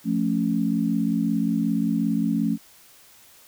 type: chord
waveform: sine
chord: F augmented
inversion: none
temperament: equal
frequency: 174.61 / 220 / 277.2 Hz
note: F3 / A3 / C#4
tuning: 0 / 0 / 0 cents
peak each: -26 / -23 / -25 dBFS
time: 0.04-2.58 s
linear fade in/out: 50 ms
effects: white hiss -52 dBFS RMS until 3.47 s